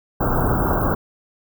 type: band-stop noise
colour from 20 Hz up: pink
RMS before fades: -19 dBFS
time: 0.2-0.95 s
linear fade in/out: 10 ms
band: 1500 to 16000 Hz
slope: 96 dB/octave
effects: none